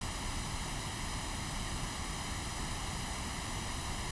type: noise with comb filter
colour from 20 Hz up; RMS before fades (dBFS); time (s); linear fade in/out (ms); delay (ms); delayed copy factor
pink; -38; 0.01-4.11; 5; 1; +0.6
effects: resampled to 24000 Hz